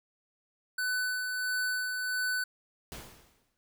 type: tone with tremolo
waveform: square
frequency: 1500 Hz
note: F#6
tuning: 23 cents sharp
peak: -29 dBFS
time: 0.78-2.44 s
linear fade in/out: 5 ms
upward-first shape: sine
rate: 1.5 Hz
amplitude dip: 35%
type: noise with exponential decay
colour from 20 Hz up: pink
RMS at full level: -41 dBFS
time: 2.92-3.57 s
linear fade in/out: 0 ms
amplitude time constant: 140 ms
effects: none